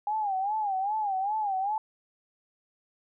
sine tone with vibrato, 811 Hz, G#5, 41 cents flat, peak -26 dBFS, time 0.07-1.78 s, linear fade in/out 2 ms, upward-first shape sine, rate 2.5 Hz, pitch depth 130 cents each way, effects none

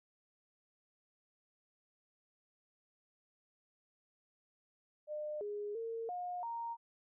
sine tone with pitch steps, 603 / 413.7 / 456.1 / 716 / 930 Hz, D5 / G#4 / A#4 / F5 / A#5, +46 / -7 / -38 / +43 / -4 cents, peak -38 dBFS, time 5.07-6.77 s, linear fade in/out 50 ms, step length 340 ms, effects none

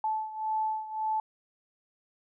sine beating tone pair, 870 / 871.8 Hz, A5 / A5, -20 / -16 cents, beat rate 1.8 Hz, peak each -30 / -34 dBFS, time 0.04-1.2 s, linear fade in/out 2 ms, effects none

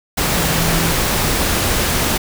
sine tone in noise, 164.81 Hz, E3, in tune, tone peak -20 dBFS, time 0.38-0.92 s, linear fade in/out 10 ms, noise pink, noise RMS -17 dBFS, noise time 0.17-2.18 s, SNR -6 dB, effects none

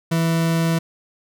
40% pulse tone, 164.81 Hz, E3, in tune, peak -16 dBFS, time 0.11-0.79 s, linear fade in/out 10 ms, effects none

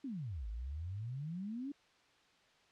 sine exponential two-way sweep, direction down then up, 293.7 to 51.2 to 293.7 Hz, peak -39 dBFS, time 0.04-1.72 s, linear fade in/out 5 ms, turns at 0.48 s, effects white hiss -68 dBFS RMS until 2.71 s + low-pass 4000 Hz 12 dB/octave

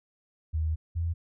sine tone pair in turn, 79 / 83.92 Hz, D#2 / E2, +27 / +31 cents, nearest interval minor second, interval 104 cents, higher second, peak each -25 / -26 dBFS, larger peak first, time 0.53-0.76 / 0.95-1.14 s, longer first, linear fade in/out 20 ms, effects none

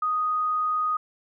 sine tone, 1244.5 Hz, D#6, in tune, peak -22 dBFS, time 0.02-0.97 s, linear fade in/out 5 ms, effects none

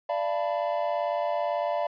triangle chord, B half-diminished seventh, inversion first, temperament equal with one note detuned, 587.3 / 685.3 / 880 / 987.8 Hz, D5 / F5 / A5 / B5, 0 / -33 / 0 / 0 cents, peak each -27 / -27 / -33 / -33 dBFS, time 0.09-1.87 s, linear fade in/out 5 ms, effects resampled to 11025 Hz

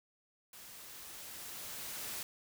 white noise with level ramp, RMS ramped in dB -53 to -41 dBFS, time 0.53-2.23 s, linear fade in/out 2 ms, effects none

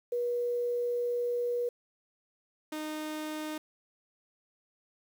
sine / sawtooth tone pair in turn, 482.4 / 307.8 Hz, B4 / D#4, -41 / -19 cents, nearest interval minor sixth, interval 778 cents, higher first, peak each -28 / -31 dBFS, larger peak first, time 0.12-1.69 / 2.72-3.58 s, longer first, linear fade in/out 5 ms, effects 9-bit

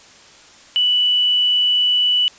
sine tone, 2964 Hz, F#7, 2 cents sharp, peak -13 dBFS, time 0.76-2.28 s, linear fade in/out 0 ms, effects white hiss -45 dBFS RMS until 2.38 s + resampled to 16000 Hz

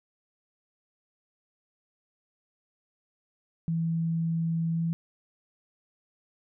sine tone with pitch glide, 164.81 to 166.05 Hz, E3 to E3, 0 to +13 cents, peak -25 dBFS, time 3.68-4.93 s, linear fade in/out 0 ms, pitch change +13 cents, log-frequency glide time 4.73-4.82 s, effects none

